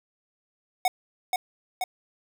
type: tone with echo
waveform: square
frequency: 738 Hz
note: F#5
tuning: 5 cents flat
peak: -20 dBFS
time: 0.85-0.88 s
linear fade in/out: 2 ms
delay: 480 ms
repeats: 2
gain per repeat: -3 dB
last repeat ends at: 1.84 s
effects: none